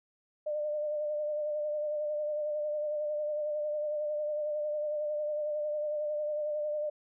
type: tone with vibrato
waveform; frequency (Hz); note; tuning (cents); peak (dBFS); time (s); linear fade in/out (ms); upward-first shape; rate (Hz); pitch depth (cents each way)
sine; 600; D5; +37; -30; 0.46-6.9; 10; sine; 11; 28
effects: none

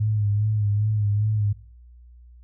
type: tone with vibrato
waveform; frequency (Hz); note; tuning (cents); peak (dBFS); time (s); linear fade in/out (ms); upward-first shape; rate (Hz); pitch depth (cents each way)
sine; 105.1; G#2; +21; -19; 0-1.53; 10; sine; 2.5; 49
effects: noise-tail reverb RT60 0.4 s tail -21 dB re dry + added 60 Hz sine -45 dBFS peak until 2.43 s

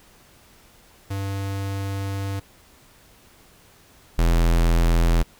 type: tone pair in turn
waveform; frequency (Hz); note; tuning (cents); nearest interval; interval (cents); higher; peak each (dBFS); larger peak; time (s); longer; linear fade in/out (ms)
square; 98.2 / 42.03; G2 / E1; +4 / +34; octave + minor third; 1470; first; -26 / -16; second; 1.1-2.4 / 4.18-5.23; first; 10
effects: pink hiss -53 dBFS RMS until 5.39 s

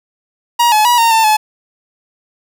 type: tone with pitch steps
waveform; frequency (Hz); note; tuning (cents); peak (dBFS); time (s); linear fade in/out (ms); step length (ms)
45% pulse; 950 / 854 / 967 / 921 / 894 / 858; A#5 / G#5 / B5 / A#5 / A5 / A5; +33 / +48 / -37 / -21 / +27 / -44; -8; 0.59-1.37; 10; 130
effects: none

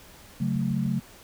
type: chord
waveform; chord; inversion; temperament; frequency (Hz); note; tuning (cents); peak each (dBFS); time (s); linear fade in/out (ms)
sine; F# minor; second; equal; 138.59 / 185 / 220; C#3 / F#3 / A3; 0 / 0 / 0; -28; 0.4-1; 10
type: click train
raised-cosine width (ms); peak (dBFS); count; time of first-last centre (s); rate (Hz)
5; -31; 4; 0.41-0.862; 6.63
effects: pink hiss -50 dBFS RMS until 1.23 s

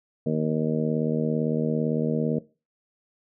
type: harmonic tone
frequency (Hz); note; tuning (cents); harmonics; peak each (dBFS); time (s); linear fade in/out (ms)
77.78; D#2; 0; 2 / 3 / 4 / 5 / 6 / 7 / 8; -27 / -26 / -34 / -35 / -28 / -36 / -35; 0.26-2.39; 5
effects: noise-tail reverb RT60 0.3 s tail -19 dB re dry

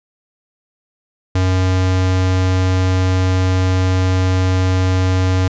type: tone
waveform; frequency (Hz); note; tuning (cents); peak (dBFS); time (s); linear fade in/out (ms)
square; 92.8; F#2; +6; -13; 1.35-5.48; 5
effects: resampled to 16000 Hz

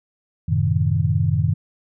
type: chord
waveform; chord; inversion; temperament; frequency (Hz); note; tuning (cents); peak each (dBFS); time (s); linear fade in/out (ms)
sine; F# diminished seventh; none; equal; 92.5 / 110 / 130.81 / 155.56; F#2 / A2 / C3 / Eb3; 0 / 0 / 0 / 0; -21 / -22 / -23 / -21; 0.48-1.54; 10
effects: none

